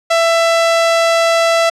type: tone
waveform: sawtooth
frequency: 666 Hz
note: E5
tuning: 18 cents sharp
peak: -6 dBFS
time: 0.1-1.7 s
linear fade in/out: 10 ms
effects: low-pass 7000 Hz 12 dB/octave